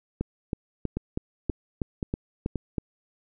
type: two click trains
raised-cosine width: 3 ms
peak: -15 / -14 dBFS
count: 4 / 9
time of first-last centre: 0.97-2.557 / 0.21-2.782 s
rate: 1.89 / 3.11 Hz
effects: none